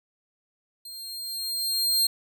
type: tone with level ramp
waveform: sawtooth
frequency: 4201 Hz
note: C8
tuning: 6 cents sharp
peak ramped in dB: -36 to -16 dBFS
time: 0.85-2.07 s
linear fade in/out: 5 ms
effects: none